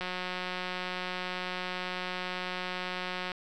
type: click train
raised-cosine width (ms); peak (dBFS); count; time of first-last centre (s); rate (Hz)
0.3; -19; 603; 0.01-3.318; 182
effects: none